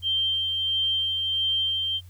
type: tone with tremolo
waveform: sine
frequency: 3147 Hz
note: G7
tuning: 6 cents sharp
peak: -21 dBFS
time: 0.02-2.01 s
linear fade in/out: 50 ms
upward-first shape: sine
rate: 1.5 Hz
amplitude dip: 30%
effects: added 89 Hz sine -43 dBFS peak until 2.09 s + white hiss -60 dBFS RMS until 2.09 s